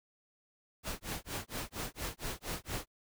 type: noise with tremolo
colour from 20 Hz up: pink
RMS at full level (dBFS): -37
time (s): 0.83-2.88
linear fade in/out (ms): 50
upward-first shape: sine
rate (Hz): 4.3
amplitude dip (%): 100
effects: none